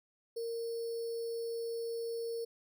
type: tone with sample-and-hold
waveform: sine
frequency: 462.7 Hz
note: A#4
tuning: 13 cents flat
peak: -35 dBFS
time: 0.36-2.45 s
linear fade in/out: 10 ms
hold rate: 4900 Hz
effects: none